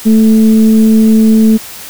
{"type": "tone with frequency modulation", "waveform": "sine", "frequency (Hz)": 220, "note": "A3", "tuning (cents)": 0, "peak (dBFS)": -3, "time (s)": [0.05, 1.58], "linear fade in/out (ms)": 20, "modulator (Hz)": 217, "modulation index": 0.4, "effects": ["white hiss -28 dBFS RMS until 1.89 s"]}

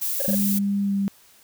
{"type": "noise", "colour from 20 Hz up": "violet", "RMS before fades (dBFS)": -26, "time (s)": [0.01, 0.59], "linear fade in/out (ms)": 10}
{"type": "tone bursts", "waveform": "triangle", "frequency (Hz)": 554.4, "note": "C#5", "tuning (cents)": 0, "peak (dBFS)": -23, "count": 4, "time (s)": [0.2, 0.349], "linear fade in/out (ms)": 2, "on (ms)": 20, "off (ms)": 23}
{"type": "tone with pitch glide", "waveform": "sine", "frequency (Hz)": [200.3, 198], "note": ["G3", "G3"], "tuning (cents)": [38, 18], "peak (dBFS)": -20, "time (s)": [0.28, 1.08], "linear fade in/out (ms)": 0, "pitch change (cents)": -20, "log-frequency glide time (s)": [0.83, 0.95]}
{"effects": ["white hiss -54 dBFS RMS until 1.43 s"]}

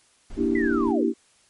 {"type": "noise", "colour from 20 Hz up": "brown", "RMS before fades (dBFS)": -39, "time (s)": [0.3, 0.92], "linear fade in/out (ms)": 5}
{"type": "chord", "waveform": "sine", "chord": "E half-diminished seventh", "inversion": "second", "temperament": "equal with one note detuned", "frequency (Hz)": [236.9, 293.7, 329.6, 392], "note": ["Bb3", "D4", "E4", "G4"], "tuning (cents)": [28, 0, 0, 0], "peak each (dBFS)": [-25, -25, -25, -26], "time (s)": [0.36, 1.14], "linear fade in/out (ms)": 50}
{"type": "linear sweep", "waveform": "sine", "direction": "down", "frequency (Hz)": [2043, 258.3], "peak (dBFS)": -28, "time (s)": [0.55, 1.08], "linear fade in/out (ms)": 5}
{"effects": ["white hiss -60 dBFS RMS until 1.49 s", "MP3 48 kbps"]}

